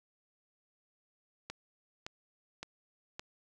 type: click train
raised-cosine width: 0.2 ms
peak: -23 dBFS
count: 4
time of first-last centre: 1.5-3.195 s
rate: 1.77 Hz
effects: none